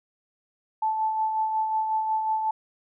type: tone with tremolo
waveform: sine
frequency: 875 Hz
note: A5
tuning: 10 cents flat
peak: -21 dBFS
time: 0.82-2.51 s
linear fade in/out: 5 ms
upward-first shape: sine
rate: 5.5 Hz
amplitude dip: 40%
effects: none